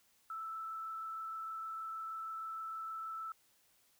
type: tone with frequency modulation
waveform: sine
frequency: 1318.5 Hz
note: E6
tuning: in tune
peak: -40 dBFS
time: 0.3-3.32 s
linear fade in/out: 2 ms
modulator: 26.4 Hz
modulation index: 0.5
effects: white hiss -71 dBFS RMS until 3.99 s